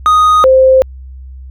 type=tone pair in turn; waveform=triangle / sine; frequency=1244.5 / 523.2 Hz; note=D#6 / C5; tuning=0 / 0 cents; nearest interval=octave + minor third; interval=1500 cents; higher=first; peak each=-3 dBFS; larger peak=neither; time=0.06-0.44 / 0.44-0.82 s; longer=neither; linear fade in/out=0 ms; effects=added 65 Hz sine -27 dBFS peak until 1.5 s